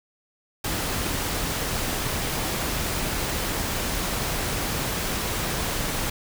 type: noise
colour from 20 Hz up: pink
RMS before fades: -27 dBFS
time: 0.64-6.1 s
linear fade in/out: 5 ms
effects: none